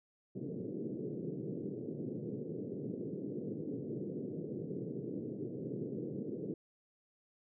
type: band-pass noise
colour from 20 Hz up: white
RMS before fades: -41 dBFS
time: 0.35-6.54 s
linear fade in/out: 5 ms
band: 120 to 450 Hz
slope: 48 dB/octave
effects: none